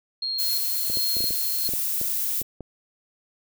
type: tone with tremolo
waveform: sine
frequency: 4244 Hz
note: C8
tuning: 24 cents sharp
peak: -25 dBFS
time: 0.22-1.68 s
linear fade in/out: 5 ms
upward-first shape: square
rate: 1.4 Hz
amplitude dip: 60%
type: noise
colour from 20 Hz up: violet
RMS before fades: -26 dBFS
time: 0.38-2.43 s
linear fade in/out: 20 ms
type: clicks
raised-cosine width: 2 ms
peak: -22 dBFS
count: 11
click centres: 0.9 / 0.972 / 1.168 / 1.206 / 1.242 / 1.307 / 1.691 / 1.737 / 2.014 / 2.416 / 2.607 s
effects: none